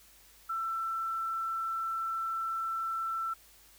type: tone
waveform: sine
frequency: 1337 Hz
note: E6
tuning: 24 cents sharp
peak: -31 dBFS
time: 0.49-3.34 s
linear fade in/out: 10 ms
effects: added 50 Hz sine -66 dBFS peak until 3.78 s + white hiss -59 dBFS RMS until 3.78 s